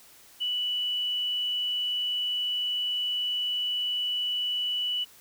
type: tone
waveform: sine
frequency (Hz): 2960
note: F#7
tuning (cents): 0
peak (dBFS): -26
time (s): 0.4-5.05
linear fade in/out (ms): 20
effects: white hiss -54 dBFS RMS until 5.2 s